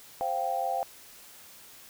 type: chord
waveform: sine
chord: C suspended fourth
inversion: none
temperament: equal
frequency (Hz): 523.3 / 698.5 / 784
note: C5 / F5 / G5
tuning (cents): 0 / 0 / 0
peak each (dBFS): -35 / -31 / -30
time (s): 0.21-0.83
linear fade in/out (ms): 0
effects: white hiss -51 dBFS RMS until 1.89 s